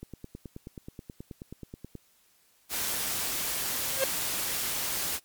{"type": "click train", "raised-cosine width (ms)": 3, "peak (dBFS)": -27, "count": 19, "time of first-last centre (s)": [0.03, 1.953], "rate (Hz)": 9.36}
{"type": "noise", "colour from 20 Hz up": "white", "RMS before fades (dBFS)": -31, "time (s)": [2.69, 5.2], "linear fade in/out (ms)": 50}
{"type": "tone with exponential growth", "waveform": "45% pulse", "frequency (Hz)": 534, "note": "C5", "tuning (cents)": 35, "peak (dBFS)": -20, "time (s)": [3.92, 4.04], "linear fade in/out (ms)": 2, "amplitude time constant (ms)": 25}
{"effects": ["white hiss -65 dBFS RMS until 5.24 s", "MP3 96 kbps"]}